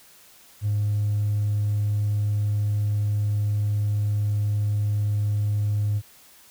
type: tone with hard clipping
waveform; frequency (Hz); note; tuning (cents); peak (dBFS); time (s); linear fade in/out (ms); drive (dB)
sine; 103.9; G#2; +1; -21; 0.61-6.02; 50; 1
effects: white hiss -52 dBFS RMS until 6.5 s